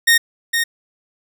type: tone with echo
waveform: sawtooth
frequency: 1852 Hz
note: A#6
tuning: 12 cents flat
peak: -6 dBFS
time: 0.07-0.18 s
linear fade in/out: 10 ms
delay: 460 ms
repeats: 1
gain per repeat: -6 dB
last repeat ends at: 0.64 s
effects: none